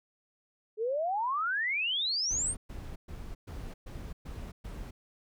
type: exponential sweep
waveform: sine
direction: up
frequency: 418 to 9140 Hz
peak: -28 dBFS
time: 0.77-2.55 s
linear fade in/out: 50 ms
type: noise bursts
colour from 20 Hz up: brown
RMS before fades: -41 dBFS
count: 7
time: 2.3-4.91 s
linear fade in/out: 10 ms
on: 270 ms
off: 120 ms
effects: none